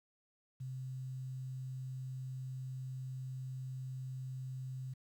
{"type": "tone with quantisation", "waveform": "sine", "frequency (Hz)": 130, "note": "C3", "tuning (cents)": -11, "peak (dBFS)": -40, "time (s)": [0.6, 4.94], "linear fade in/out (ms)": 10, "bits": 11, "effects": []}